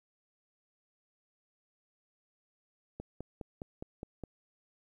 click train, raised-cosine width 2 ms, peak -27 dBFS, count 7, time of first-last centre 3-4.237 s, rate 4.85 Hz, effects 11-bit

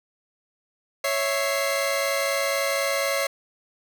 sawtooth tone cluster, 554 / 658 / 2086 Hz, C#5 / E5 / C7, -1 / -3 / -6 cents, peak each -21 / -25 / -25 dBFS, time 1.04-3.27 s, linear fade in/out 5 ms, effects none

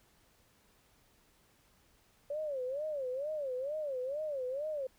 sine tone with vibrato, 559 Hz, C#5, 14 cents sharp, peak -34 dBFS, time 2.3-4.87 s, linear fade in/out 5 ms, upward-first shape sine, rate 2.2 Hz, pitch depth 190 cents each way, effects pink hiss -68 dBFS RMS until 4.98 s

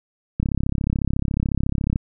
click train, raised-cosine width 5 ms, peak -9 dBFS, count 54, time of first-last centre 0.4-1.959 s, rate 34 Hz, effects none

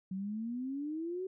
sine exponential sweep, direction up, 184.9 to 382.8 Hz, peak -35 dBFS, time 0.11-1.27 s, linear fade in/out 5 ms, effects none

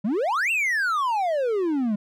triangle exponential two-way sweep, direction up then down, 185.8 to 2786 to 198.8 Hz, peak -19 dBFS, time 0.04-1.96 s, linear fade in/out 10 ms, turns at 0.51 s, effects none

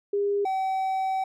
sine / triangle tone pair in turn, 404.6 / 763.8 Hz, G#4 / G5, -45 / -45 cents, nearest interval major seventh, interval 1100 cents, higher second, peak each -22 dBFS, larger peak neither, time 0.13-0.45 / 0.45-1.24 s, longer second, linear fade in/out 5 ms, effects none

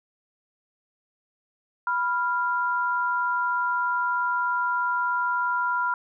sine tone pair together, 984 / 1391.6 Hz, B5 / F6, -7 / -7 cents, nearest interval tritone, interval 600 cents, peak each -25 dBFS, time 1.87-5.94 s, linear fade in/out 2 ms, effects none

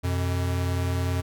square tone pair together, 89.2 / 126.95 Hz, F2 / B2, +37 / +48 cents, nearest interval tritone, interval 611 cents, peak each -25 / -32 dBFS, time 0.03-1.22 s, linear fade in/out 20 ms, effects none

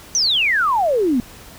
sine exponential sweep, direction down, 6210 to 229.7 Hz, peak -14 dBFS, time 0.15-1.2 s, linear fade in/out 0 ms, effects pink hiss -41 dBFS RMS until 1.58 s

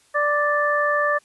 harmonic tone, 587.3 Hz, D5, in tune, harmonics 1 / 2 / 3, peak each -22 / -22 / -22 dBFS, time 0.14-1.19 s, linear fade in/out 20 ms, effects white hiss -58 dBFS RMS until 1.24 s + resampled to 24000 Hz

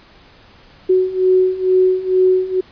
sine beating tone pair, 370 / 372.2 Hz, F#4 / F#4, 0 / +10 cents, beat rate 2.2 Hz, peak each -16 / -13 dBFS, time 0.89-2.61 s, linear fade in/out 10 ms, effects pink hiss -46 dBFS RMS until 2.71 s + resampled to 11025 Hz

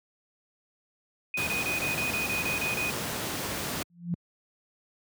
sine tone bursts, 2489 Hz, D#7, in tune, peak -28 dBFS, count 10, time 1.34-2.901 s, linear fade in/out 2 ms, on 130 ms, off 29 ms
pink noise, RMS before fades -32 dBFS, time 1.37-3.83 s, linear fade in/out 5 ms
sine tone with exponential growth, 172.9 Hz, F3, 17 cents flat, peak -22 dBFS, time 3.9-4.14 s, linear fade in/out 0 ms, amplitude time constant 51 ms
effects high-pass 100 Hz 12 dB/octave

